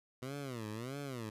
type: tone with vibrato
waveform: 15% pulse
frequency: 123.47 Hz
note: B2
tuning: in tune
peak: -34 dBFS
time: 0.22-1.3 s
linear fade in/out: 5 ms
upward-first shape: sine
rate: 1.6 Hz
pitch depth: 260 cents each way
effects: resampled to 32000 Hz